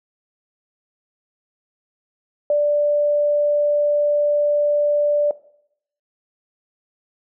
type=tone; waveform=sine; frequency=587.3 Hz; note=D5; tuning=in tune; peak=-14 dBFS; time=2.5-5.31 s; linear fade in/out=2 ms; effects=noise-tail reverb RT60 0.7 s tail -18 dB re dry